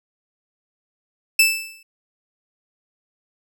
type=tone with exponential decay; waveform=sawtooth; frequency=2640 Hz; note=E7; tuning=2 cents sharp; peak=-6 dBFS; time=1.39-1.83 s; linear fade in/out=5 ms; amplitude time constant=94 ms; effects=none